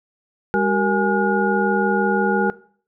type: tone cluster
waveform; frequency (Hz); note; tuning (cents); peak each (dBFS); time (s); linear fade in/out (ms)
sine; 202.1 / 381.2 / 467.1 / 830 / 1435; G#3 / G4 / A#4 / G#5 / F6; -47 / -48 / +3 / -1 / +47; -22; 0.54-2.5; 0
effects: noise-tail reverb RT60 0.5 s tail -20 dB re dry